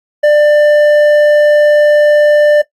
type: tone with hard clipping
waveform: sine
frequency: 594 Hz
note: D5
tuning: 20 cents sharp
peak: -6 dBFS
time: 0.23-2.62 s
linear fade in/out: 10 ms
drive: 6 dB
effects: noise-tail reverb RT60 0.1 s tail -17 dB re dry + AAC 64 kbps